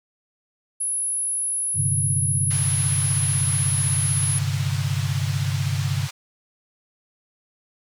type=tone; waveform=sine; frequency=10548 Hz; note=E9; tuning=in tune; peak=-22 dBFS; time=0.8-4.39 s; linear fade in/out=10 ms
type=chord; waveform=sine; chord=G suspended fourth; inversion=none; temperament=equal; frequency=98 / 130.81 / 146.83 Hz; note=G2 / C3 / D3; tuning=0 / 0 / 0 cents; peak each=-25 / -25 / -26 dBFS; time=1.74-6.09 s; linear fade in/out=50 ms
type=band-pass noise; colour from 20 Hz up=white; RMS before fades=-36 dBFS; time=2.5-6.11 s; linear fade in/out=10 ms; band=690 to 5500 Hz; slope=12 dB/octave
effects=none